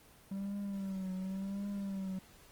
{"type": "tone with vibrato", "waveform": "triangle", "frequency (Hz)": 193.8, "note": "G3", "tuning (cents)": -20, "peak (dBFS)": -34, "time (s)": [0.31, 2.19], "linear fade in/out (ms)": 5, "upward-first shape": "triangle", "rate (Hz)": 0.91, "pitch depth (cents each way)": 77, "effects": ["pink hiss -60 dBFS RMS until 2.51 s", "Opus 24 kbps"]}